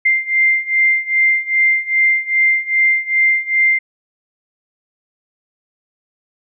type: beating tone pair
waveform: sine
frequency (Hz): 2093 / 2095.5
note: C7 / C7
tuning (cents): 0 / +2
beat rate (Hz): 2.5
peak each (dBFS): -16 / -14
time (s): 0.05-3.79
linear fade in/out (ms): 10
effects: none

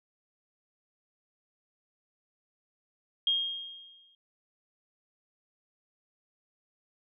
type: tone with exponential decay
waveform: sine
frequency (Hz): 3238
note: G#7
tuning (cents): -45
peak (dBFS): -22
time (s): 3.27-4.15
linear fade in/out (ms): 2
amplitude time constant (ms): 190
effects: none

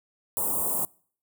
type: band-stop noise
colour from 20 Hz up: white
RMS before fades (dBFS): -27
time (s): 0.37-0.85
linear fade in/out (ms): 0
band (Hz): 1100 to 8200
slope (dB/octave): 48
effects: noise-tail reverb RT60 0.5 s tail -25 dB re dry + high-pass 100 Hz 12 dB/octave

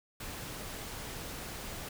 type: noise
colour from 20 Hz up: pink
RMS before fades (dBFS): -42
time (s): 0.2-1.89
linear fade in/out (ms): 5
effects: none

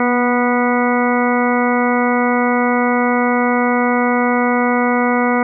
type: harmonic tone with a mistuned harmonic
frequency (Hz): 245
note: B3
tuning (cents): -14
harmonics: 1 / 2 / 3 / 4 / 5 / 6 / 8 / 9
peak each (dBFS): -16 / -19 / -21 / -22 / -23 / -24 / -25 / -26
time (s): 0-5.43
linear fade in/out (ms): 2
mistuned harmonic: 1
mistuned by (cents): -18
effects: none

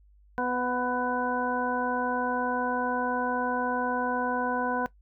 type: harmonic tone with a mistuned harmonic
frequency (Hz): 249.1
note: B3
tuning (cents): +15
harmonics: 1 / 2 / 3 / 4 / 6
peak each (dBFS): -32 / -32 / -32 / -32 / -32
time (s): 0.38-4.86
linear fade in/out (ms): 0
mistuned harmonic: 3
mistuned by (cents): -16
effects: noise-tail reverb RT60 0.1 s tail -18 dB re dry + added 50 Hz sine -55 dBFS peak until 5.01 s

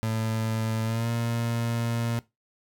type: tone with pitch glide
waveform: 30% pulse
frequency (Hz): 111.3 to 116.83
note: A2 to A#2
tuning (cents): +20 to +4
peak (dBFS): -23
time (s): 0.03-2.19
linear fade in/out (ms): 0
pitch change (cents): +84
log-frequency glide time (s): 0.83-1.09
effects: noise-tail reverb RT60 0.2 s tail -19 dB re dry

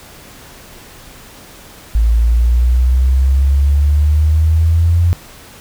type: exponential sweep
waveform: sine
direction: up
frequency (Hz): 55 to 87.31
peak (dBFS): -8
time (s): 1.95-5.13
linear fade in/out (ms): 0
effects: pink hiss -38 dBFS RMS until 5.6 s

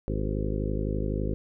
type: harmonic tone with a mistuned harmonic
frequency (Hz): 51.9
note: G#1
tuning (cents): 0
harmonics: 1 / 2 / 3 / 4 / 5 / 6 / 7 / 8 / 9 / 10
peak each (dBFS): -30 / -33 / -35 / -36 / -37 / -38 / -38 / -39 / -40 / -40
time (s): 0.08-1.34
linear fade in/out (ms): 0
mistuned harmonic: 8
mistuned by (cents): -60
effects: none

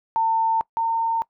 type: tone pair in turn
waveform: sine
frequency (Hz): 900 / 911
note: A5 / A#5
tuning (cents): +39 / -40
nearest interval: unison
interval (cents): 21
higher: second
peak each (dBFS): -17 / -19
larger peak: first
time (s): 0.16-0.61 / 0.77-1.22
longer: neither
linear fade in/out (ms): 0
effects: noise-tail reverb RT60 0.1 s tail -22 dB re dry

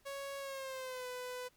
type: tone with pitch glide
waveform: sawtooth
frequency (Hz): 554.4 to 499.7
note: C#5 to B4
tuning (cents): 0 to +20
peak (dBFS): -37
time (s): 0.05-1.49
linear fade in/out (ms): 20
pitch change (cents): -180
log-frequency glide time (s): 0.39-1.07
effects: pink hiss -70 dBFS RMS until 1.56 s + MP3 96 kbps

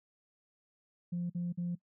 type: tone bursts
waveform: sine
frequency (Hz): 174.61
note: F3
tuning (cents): 0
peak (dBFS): -31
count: 3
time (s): 1.12-1.754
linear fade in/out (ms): 10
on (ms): 180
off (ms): 47
effects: noise-tail reverb RT60 0.1 s tail -21 dB re dry + tanh soft clip ceiling -29 dBFS

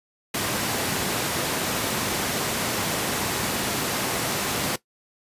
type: high-pass noise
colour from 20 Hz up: pink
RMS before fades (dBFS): -26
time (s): 0.34-4.76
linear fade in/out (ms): 5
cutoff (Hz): 140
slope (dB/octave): 12
effects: noise-tail reverb RT60 0.1 s tail -17 dB re dry + resampled to 32000 Hz

